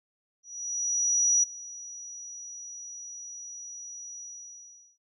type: tone with ADSR envelope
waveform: sine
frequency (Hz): 5830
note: F#8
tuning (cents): -26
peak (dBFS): -19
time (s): 0.43-4.98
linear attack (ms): 1000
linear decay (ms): 13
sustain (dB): -20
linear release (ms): 770
effects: none